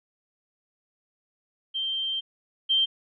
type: tone pair in turn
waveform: sine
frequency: 3145 / 3145 Hz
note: G7 / G7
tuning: +5 / +5 cents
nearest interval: unison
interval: 0 cents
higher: neither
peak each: -26 / -19 dBFS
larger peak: second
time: 1.74-2.21 / 2.69-2.86 s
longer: first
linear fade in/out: 20 ms
effects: none